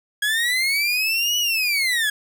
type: linear two-way sweep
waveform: 30% pulse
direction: up then down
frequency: 1649 to 2960 to 1649 Hz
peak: -16 dBFS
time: 0.22-2.1 s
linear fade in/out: 5 ms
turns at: 1.38 s
effects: none